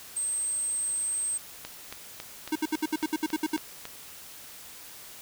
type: tone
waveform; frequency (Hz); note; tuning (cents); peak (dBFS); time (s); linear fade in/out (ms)
sine; 8300; C9; -15; -27; 0.16-1.38; 10
type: click train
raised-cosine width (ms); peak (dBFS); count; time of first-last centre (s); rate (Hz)
0.2; -20; 9; 1.65-3.854; 3.63
type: tone bursts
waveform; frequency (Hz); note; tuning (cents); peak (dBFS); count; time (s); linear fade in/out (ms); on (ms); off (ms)
square; 311.1; D#4; 0; -25; 11; 2.52-3.566; 5; 36; 65
effects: white hiss -46 dBFS RMS until 5.21 s